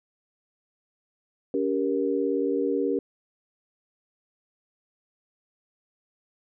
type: chord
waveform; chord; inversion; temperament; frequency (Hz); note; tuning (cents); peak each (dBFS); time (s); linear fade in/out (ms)
sine; G diminished; second; just; 282.2 / 392 / 470.4; Db4 / G4 / Bb4; +31 / 0 / +16; -27; 1.54-2.99; 2
effects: none